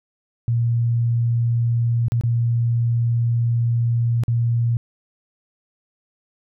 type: tone with dropouts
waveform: sine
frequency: 117.6 Hz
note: A#2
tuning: 16 cents sharp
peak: -16 dBFS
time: 0.48-4.77 s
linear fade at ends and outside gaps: 0 ms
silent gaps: 2.083-2.12 / 2.211-2.236 / 4.236-4.281 s
effects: none